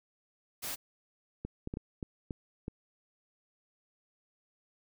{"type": "noise", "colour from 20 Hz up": "white", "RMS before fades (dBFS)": -38, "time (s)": [0.62, 0.76], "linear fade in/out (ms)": 20}
{"type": "clicks", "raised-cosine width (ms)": 3, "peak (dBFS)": -24, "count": 7, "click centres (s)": [1.45, 1.674, 1.739, 1.771, 2.028, 2.308, 2.681]}
{"effects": []}